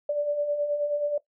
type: beating tone pair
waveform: sine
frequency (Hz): 577 / 586.4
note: D5 / D5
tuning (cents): -31 / -3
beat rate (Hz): 9.4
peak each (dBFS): -33 / -24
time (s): 0.09-1.18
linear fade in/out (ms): 5
effects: noise-tail reverb RT60 0.1 s tail -17 dB re dry